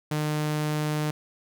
sawtooth tone, 151.6 Hz, D#3, 45 cents flat, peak -21 dBFS, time 0.11-1.11 s, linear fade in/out 5 ms, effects none

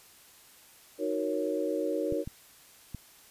sine chord, D# minor seventh, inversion none, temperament equal, 311.1 / 370 / 466.2 / 554.4 Hz, D#4 / F#4 / A#4 / C#5, 0 / 0 / 0 / 0 cents, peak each -33 / -35 / -33 / -33 dBFS, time 0.98-2.25 s, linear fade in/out 50 ms
clicks, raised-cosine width 5 ms, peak -25 dBFS, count 3, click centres 2.124 / 2.275 / 2.947 s
effects white hiss -56 dBFS RMS until 3.3 s + resampled to 32000 Hz

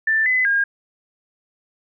sine tone with pitch steps, 1772 / 2018 / 1620 Hz, A6 / B6 / G#6, +12 / +37 / -43 cents, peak -15 dBFS, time 0.07-0.64 s, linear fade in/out 5 ms, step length 190 ms, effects none

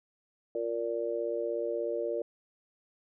sine chord, Bb major, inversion second, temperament just, 349.6 / 466.2 / 582.7 Hz, F4 / Bb4 / D5, +2 / 0 / -14 cents, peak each -36 / -33 / -34 dBFS, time 0.55-2.22 s, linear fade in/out 2 ms, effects none

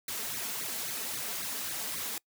white noise with flanger, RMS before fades -36 dBFS, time 0.08-2.18 s, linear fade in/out 2 ms, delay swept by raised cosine 0.47 to 4.57 ms, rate 3.7 Hz, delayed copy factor +0.95, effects noise-tail reverb RT60 0.1 s tail -25 dB re dry + high-pass 100 Hz 12 dB/octave

